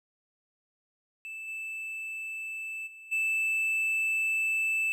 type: tone with level steps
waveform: triangle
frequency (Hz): 2637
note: E7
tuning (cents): 0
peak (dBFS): -36 / -33 / -44 / -24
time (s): 1.25-4.92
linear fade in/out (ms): 0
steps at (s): 1.47 / 2.86 / 3.11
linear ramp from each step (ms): 20
effects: none